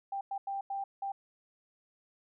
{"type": "tone bursts at uneven times", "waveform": "sine", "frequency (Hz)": 789, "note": "G5", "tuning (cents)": 11, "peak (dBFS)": -33, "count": 5, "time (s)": [[0.12, 0.21], [0.31, 0.38], [0.47, 0.61], [0.7, 0.84], [1.02, 1.12]], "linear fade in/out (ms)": 5, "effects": []}